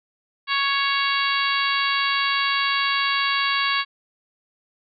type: harmonic tone with a mistuned harmonic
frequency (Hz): 555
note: C#5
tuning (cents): +2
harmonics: 2 / 3 / 4 / 5 / 6 / 7 / 8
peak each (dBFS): -24 / -26 / -27 / -28 / -29 / -29 / -30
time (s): 0.47-3.85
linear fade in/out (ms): 50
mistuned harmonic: 8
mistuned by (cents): +44
effects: none